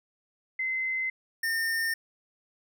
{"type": "tone pair in turn", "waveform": ["sine", "square"], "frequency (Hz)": [2058, 1817.2], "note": ["C7", "A#6"], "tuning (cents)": [-29, -45], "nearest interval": "major second", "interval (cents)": 216, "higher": "first", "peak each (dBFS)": -27, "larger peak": "neither", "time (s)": [[0.59, 1.1], [1.43, 1.94]], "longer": "neither", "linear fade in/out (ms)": 5, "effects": []}